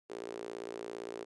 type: tone with high-pass filter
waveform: sawtooth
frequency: 57.6 Hz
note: A#1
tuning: 20 cents flat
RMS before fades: -43 dBFS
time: 0.09-1.25 s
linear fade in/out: 20 ms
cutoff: 400 Hz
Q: 4.5
effects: resampled to 22050 Hz